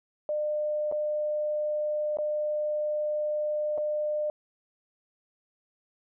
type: tone with dropouts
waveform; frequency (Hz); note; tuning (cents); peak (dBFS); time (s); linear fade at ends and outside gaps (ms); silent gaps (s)
sine; 602; D5; +43; -26; 0.29-4.3; 1; 0.915-0.923 / 2.171-2.186 / 3.777-3.781
effects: none